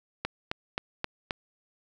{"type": "click train", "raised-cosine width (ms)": 0.3, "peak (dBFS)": -13, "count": 5, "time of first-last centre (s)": [0.25, 1.308], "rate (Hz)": 3.78, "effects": []}